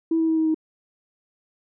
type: tone with pitch steps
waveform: sine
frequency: 326.6 / 323.8 / 321 / 318.2 / 315.5 Hz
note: E4 / E4 / E4 / D#4 / D#4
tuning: -16 / -31 / -46 / +39 / +24 cents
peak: -17 dBFS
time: 0.11-0.545 s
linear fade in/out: 5 ms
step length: 87 ms
effects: tanh soft clip ceiling -13 dBFS